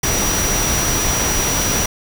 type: tone in noise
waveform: sine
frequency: 5820 Hz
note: F#8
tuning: 29 cents flat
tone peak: -20 dBFS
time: 0.03-1.86 s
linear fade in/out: 5 ms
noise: pink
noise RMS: -19 dBFS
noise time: 0.03-1.86 s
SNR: -4 dB
effects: none